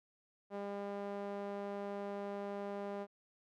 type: tone with band-pass filter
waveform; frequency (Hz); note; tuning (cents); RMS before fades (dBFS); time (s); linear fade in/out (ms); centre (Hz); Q
sawtooth; 201.3; G3; +46; -42; 0.5-3.07; 50; 590; 1.3
effects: none